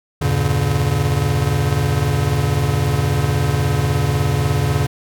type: chord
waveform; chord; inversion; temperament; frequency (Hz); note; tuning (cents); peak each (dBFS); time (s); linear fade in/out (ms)
square; E diminished seventh; none; just; 82.41 / 98.89 / 118.67 / 142.4; E2 / G2 / Bb2 / Db3; 0 / +16 / +31 / +47; -23 / -23 / -23 / -19; 0.21-4.87; 10
effects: none